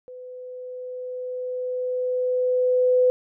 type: tone with level ramp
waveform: sine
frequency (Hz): 503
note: B4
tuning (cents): +32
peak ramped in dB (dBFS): -37 to -14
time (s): 0.08-3.1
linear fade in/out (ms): 0
effects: none